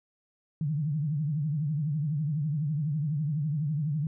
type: tone with vibrato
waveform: sine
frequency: 150 Hz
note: D3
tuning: 37 cents sharp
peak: -26 dBFS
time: 0.61-4.07 s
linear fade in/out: 2 ms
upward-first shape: triangle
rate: 12 Hz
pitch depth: 170 cents each way
effects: none